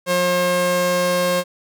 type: tone pair together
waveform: sawtooth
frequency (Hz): 178.8 / 536.5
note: F3 / C5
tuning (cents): +41 / +43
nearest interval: octave + perfect fifth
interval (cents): 1902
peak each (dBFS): -20 / -14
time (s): 0.06-1.44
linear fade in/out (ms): 50
effects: none